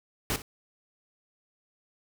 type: noise with echo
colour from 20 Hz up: pink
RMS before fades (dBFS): -29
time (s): 0.3-0.36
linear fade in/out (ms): 0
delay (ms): 59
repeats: 1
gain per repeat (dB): -14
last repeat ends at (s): 0.419
effects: none